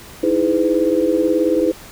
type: chord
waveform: sine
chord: E major seventh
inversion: third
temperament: equal with one note detuned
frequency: 311.1 / 329.6 / 415.3 / 506.6 Hz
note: D#4 / E4 / G#4 / B4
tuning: 0 / 0 / 0 / +44 cents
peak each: -20 / -18 / -21 / -18 dBFS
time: 0.23-1.72 s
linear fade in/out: 5 ms
effects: pink hiss -39 dBFS RMS until 1.91 s